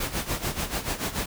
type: noise with tremolo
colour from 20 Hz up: pink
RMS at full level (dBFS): -27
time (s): 0-1.26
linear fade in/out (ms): 5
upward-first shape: sine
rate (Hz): 6.9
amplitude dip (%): 75
effects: none